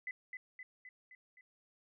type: tone with echo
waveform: sine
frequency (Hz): 2013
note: B6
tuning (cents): +33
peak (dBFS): -38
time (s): 0.07-0.11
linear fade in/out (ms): 2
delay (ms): 260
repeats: 5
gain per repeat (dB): -4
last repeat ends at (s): 1.41
effects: none